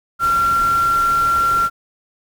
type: tone in noise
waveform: sine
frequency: 1370 Hz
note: F6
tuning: 34 cents flat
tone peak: -13 dBFS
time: 0.19-1.7 s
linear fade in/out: 50 ms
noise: pink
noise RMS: -30 dBFS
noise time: 0.19-1.7 s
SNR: +14 dB
effects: none